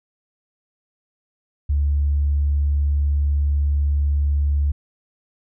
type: tone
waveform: sine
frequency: 72 Hz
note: D2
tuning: 34 cents flat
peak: -15 dBFS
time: 1.69-4.72 s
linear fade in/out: 10 ms
effects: tanh soft clip ceiling -11 dBFS